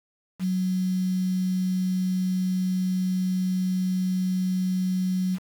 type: tone with quantisation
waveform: sine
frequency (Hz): 185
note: F#3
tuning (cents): 0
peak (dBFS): -22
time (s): 0.39-5.39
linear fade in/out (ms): 50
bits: 7
effects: none